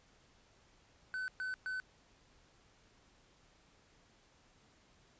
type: tone bursts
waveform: triangle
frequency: 1513 Hz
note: F#6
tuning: 38 cents sharp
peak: -35 dBFS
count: 3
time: 1.14-1.8 s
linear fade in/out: 0 ms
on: 140 ms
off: 120 ms
effects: pink hiss -67 dBFS RMS until 5.19 s + resampled to 16000 Hz